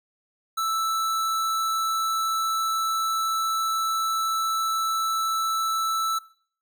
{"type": "tone", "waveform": "square", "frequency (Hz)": 1319, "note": "E6", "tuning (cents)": 1, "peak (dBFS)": -24, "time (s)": [0.57, 6.19], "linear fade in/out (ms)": 10, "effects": ["noise-tail reverb RT60 0.5 s tail -20 dB re dry"]}